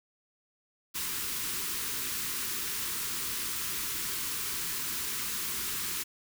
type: band-stop noise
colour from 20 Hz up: white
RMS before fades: -34 dBFS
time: 0.94-6.04 s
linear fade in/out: 20 ms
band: 450 to 960 Hz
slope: 48 dB/octave
effects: none